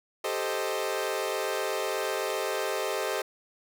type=chord; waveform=sawtooth; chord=A half-diminished seventh; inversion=third; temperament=equal; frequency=392 / 440 / 523.3 / 622.3 Hz; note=G4 / A4 / C5 / Eb5; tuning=0 / 0 / 0 / 0 cents; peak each=-30 dBFS; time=0.24-3.22 s; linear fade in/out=5 ms; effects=none